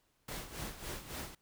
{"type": "noise with tremolo", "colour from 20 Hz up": "pink", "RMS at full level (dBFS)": -41, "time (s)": [0.28, 1.35], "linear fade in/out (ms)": 5, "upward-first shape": "sine", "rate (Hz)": 3.6, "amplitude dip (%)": 70, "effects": ["pink hiss -75 dBFS RMS until 1.41 s"]}